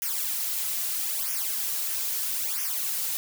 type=noise with flanger; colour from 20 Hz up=blue; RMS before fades=-29 dBFS; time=0.02-3.17 s; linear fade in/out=0 ms; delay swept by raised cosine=0.24 to 4.24 ms; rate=0.77 Hz; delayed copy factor=-1; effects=none